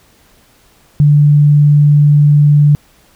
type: tone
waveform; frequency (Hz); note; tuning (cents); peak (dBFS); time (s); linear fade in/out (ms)
sine; 146.83; D3; 0; -4; 1-2.75; 0
effects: pink hiss -49 dBFS RMS until 3.15 s